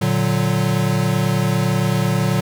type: chord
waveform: square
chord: Bb augmented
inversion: none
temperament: equal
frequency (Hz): 116.54 / 146.83 / 185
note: Bb2 / D3 / F#3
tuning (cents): 0 / 0 / 0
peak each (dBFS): -21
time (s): 0.01-2.41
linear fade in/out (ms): 10
effects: none